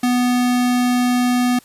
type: tone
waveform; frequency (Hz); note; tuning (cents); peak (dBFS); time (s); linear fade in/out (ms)
square; 246.9; B3; 0; -15; 0.03-1.59; 5
effects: white hiss -49 dBFS RMS until 1.64 s + resampled to 32000 Hz